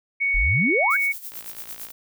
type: tone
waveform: sine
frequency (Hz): 2226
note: C#7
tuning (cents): +7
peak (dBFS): -19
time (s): 0.2-1.13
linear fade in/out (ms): 20
type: exponential sweep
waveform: sine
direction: up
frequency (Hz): 32.7 to 1698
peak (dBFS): -20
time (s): 0.34-0.97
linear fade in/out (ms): 10
type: noise with tremolo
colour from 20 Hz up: violet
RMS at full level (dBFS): -34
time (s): 0.9-1.92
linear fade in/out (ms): 10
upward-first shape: sine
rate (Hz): 8.9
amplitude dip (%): 70
type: click train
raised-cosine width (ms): 0.2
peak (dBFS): -25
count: 34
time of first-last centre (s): 1.32-1.904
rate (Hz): 56.5
effects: none